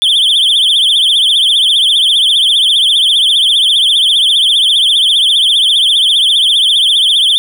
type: tone with vibrato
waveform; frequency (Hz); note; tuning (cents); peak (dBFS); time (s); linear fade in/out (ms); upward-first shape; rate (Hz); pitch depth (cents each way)
triangle; 3318; G#7; -2; -5; 0.02-7.38; 0; triangle; 15; 180
effects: none